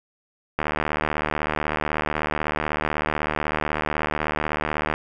click train, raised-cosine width 0.5 ms, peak -8 dBFS, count 332, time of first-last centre 0.59-4.94 s, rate 76.1 Hz, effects none

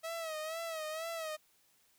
sawtooth tone with vibrato, 642 Hz, E5, 46 cents flat, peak -34 dBFS, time 0.03-1.37 s, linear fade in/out 20 ms, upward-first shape sine, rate 2.1 Hz, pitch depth 72 cents each way, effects white hiss -70 dBFS RMS until 1.98 s

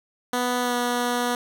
10% pulse tone with pitch glide, 246.9 to 243.4 Hz, B3 to B3, 0 to -25 cents, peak -14 dBFS, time 0.33-1.35 s, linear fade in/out 2 ms, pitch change -25 cents, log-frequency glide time 0.61-0.74 s, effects none

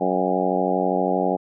harmonic tone with a mistuned harmonic, 92.5 Hz, F#2, in tune, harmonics 2 / 3 / 4 / 5 / 6 / 7 / 8 / 9, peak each -27 / -27 / -27 / -27 / -27 / -27 / -27 / -27 dBFS, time 0-1.37 s, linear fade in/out 20 ms, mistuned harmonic 9, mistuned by -37 cents, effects none

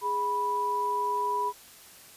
sine tone pair together, 414.1 / 983.6 Hz, G#4 / B5, -5 / -7 cents, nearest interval octave + minor third, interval 1498 cents, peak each -34 / -26 dBFS, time 0.01-1.53 s, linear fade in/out 50 ms, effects white hiss -51 dBFS RMS until 2.16 s + resampled to 32000 Hz

